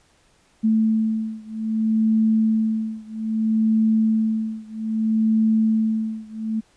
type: beating tone pair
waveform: sine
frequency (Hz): 220 / 220.62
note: A3 / A3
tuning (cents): 0 / +5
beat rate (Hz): 0.62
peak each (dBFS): -20 / -21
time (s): 0.63-6.61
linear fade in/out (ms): 20
effects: pink hiss -59 dBFS RMS until 6.76 s + resampled to 22050 Hz